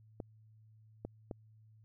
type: clicks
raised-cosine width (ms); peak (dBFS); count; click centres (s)
2; -27; 3; 0.202 / 1.05 / 1.312
effects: added 109 Hz sine -59 dBFS peak until 1.84 s